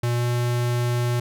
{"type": "tone with pitch glide", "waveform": "square", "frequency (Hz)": [120, 121.04], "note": ["B2", "B2"], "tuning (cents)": [-49, -34], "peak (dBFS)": -21, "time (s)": [0.03, 1.2], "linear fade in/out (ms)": 5, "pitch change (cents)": 15, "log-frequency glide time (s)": [0.16, 0.24], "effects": []}